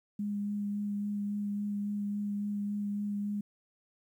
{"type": "tone with vibrato", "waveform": "sine", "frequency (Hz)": 204.8, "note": "G#3", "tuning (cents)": -24, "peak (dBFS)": -31, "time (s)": [0.19, 3.41], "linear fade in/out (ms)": 5, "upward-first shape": "sine", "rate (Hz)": 3.6, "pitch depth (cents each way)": 12, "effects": ["11-bit"]}